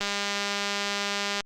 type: click train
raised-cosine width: 0.2 ms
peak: -11 dBFS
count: 283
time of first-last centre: 0.01-1.406 s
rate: 202 Hz
effects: Opus 32 kbps